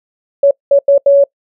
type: tone bursts at uneven times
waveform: sine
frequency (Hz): 561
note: C#5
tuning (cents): +21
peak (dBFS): -4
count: 4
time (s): 0.43-0.51 / 0.71-0.79 / 0.88-0.98 / 1.06-1.24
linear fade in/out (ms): 5
effects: noise-tail reverb RT60 0.1 s tail -24 dB re dry